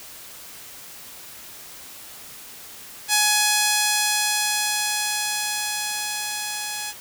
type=tone with level ramp; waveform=5% pulse; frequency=840 Hz; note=G#5; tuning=19 cents sharp; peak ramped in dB=-4 to -16 dBFS; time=3.08-6.94 s; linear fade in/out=50 ms; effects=white hiss -41 dBFS RMS until 7 s